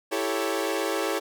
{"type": "chord", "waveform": "sawtooth", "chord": "A dominant seventh", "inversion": "second", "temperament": "equal", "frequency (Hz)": [329.6, 392, 440, 554.4], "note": ["E4", "G4", "A4", "C#5"], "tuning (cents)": [0, 0, 0, 0], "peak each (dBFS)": -27, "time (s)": [0.11, 1.2], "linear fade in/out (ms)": 20, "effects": []}